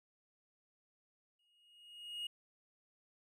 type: tone with exponential growth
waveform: triangle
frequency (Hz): 2872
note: F7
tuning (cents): +48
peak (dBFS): -36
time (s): 1.39-2.27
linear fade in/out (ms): 5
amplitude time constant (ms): 190
effects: none